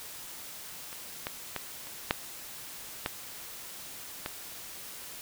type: clicks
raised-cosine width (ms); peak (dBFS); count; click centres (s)
0.3; -27 / -16 / -16 / -29 / -8 / -13 / -17; 7; 0.929 / 1.269 / 1.563 / 1.87 / 2.109 / 3.061 / 4.261
effects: white hiss -44 dBFS RMS until 5.21 s